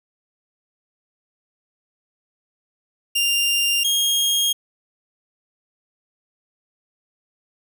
sawtooth tone pair in turn, 2794 / 3251 Hz, F7 / G#7, 0 / -38 cents, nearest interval minor third, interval 262 cents, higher second, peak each -14 dBFS, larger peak neither, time 3.15-3.84 / 3.84-4.53 s, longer neither, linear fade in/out 10 ms, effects none

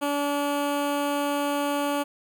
15% pulse tone with notch filter, 287.3 Hz, D4, 38 cents flat, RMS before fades -26 dBFS, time 0.01-2.04 s, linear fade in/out 20 ms, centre 5300 Hz, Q 1.5, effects none

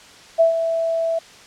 sine tone with ADSR envelope, 659.3 Hz, E5, in tune, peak -9 dBFS, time 0.38-1.19 s, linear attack 25 ms, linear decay 120 ms, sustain -9 dB, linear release 7 ms, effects white hiss -44 dBFS RMS until 1.46 s + low-pass 6000 Hz 12 dB/octave

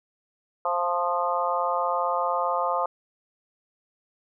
harmonic tone with a mistuned harmonic, 175.5 Hz, F3, 9 cents sharp, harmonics 3 / 4 / 5 / 6 / 7, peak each -29 / -29 / -29 / -29 / -29 dBFS, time 0.65-2.86 s, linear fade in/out 2 ms, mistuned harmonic 4, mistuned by -18 cents, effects none

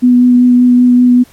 sine tone with vibrato, 246.9 Hz, B3, in tune, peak -3 dBFS, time 0.02-1.24 s, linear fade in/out 20 ms, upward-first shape sine, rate 5.2 Hz, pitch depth 11 cents each way, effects pink hiss -44 dBFS RMS until 1.32 s + MP3 64 kbps

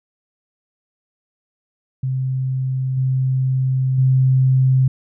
sine tone with level steps, 130.81 Hz, C3, in tune, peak -18 / -15 / -11 dBFS, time 2.03-4.88 s, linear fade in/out 5 ms, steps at 2.97 / 3.98 s, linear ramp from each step 5 ms, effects none

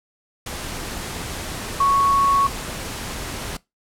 sine tone in noise, 1108.7 Hz, C#6, in tune, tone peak -14 dBFS, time 1.8-2.47 s, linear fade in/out 5 ms, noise pink, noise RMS -30 dBFS, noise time 0.46-3.57 s, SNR +13 dB, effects noise-tail reverb RT60 0.2 s tail -21 dB re dry + low-pass 12000 Hz 12 dB/octave

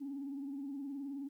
sine tone with vibrato, 277.7 Hz, C#4, 3 cents sharp, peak -38 dBFS, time 0-1.29 s, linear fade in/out 20 ms, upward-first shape sine, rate 19 Hz, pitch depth 70 cents each way, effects tanh soft clip ceiling -35 dBFS + 12-bit

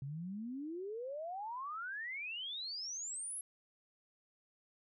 sine exponential sweep, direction up, 131.7 to 11250 Hz, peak -40 dBFS, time 0.02-3.41 s, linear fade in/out 2 ms, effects none

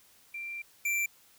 sine / square tone pair in turn, 2362 / 2351 Hz, D7 / D7, +9 / +1 cents, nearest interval unison, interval 8 cents, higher first, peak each -36 / -28 dBFS, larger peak second, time 0.34-0.62 / 0.85-1.06 s, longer first, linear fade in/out 5 ms, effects white hiss -61 dBFS RMS until 1.38 s

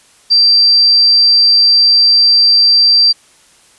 sine tone, 4699 Hz, D8, in tune, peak -5 dBFS, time 0.3-3.13 s, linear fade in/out 20 ms, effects white hiss -47 dBFS RMS until 3.78 s + resampled to 24000 Hz

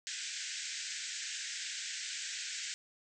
white band-pass noise, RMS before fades -41 dBFS, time 0.07-2.74 s, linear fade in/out 0 ms, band 1500 to 7900 Hz, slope 96 dB/octave, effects none

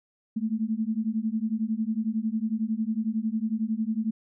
sine beating tone pair, 215 / 226 Hz, A3 / A3, -40 / +47 cents, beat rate 11 Hz, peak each -28 dBFS, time 0.36-4.11 s, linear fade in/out 10 ms, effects none

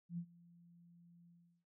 sine tone with ADSR envelope, 171.8 Hz, F3, 28 cents flat, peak -38 dBFS, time 0.09-1.65 s, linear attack 89 ms, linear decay 73 ms, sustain -23 dB, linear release 380 ms, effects none

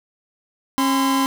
45% pulse tone pair together, 270.9 / 1022.8 Hz, C#4 / C6, -40 / -40 cents, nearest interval octave + major seventh, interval 2300 cents, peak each -18 / -21 dBFS, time 0.78-1.26 s, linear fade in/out 0 ms, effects none

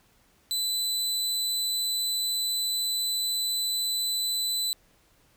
sawtooth tone, 4002 Hz, B7, 22 cents sharp, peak -23 dBFS, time 0.51-4.73 s, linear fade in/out 0 ms, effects pink hiss -63 dBFS RMS until 5.36 s

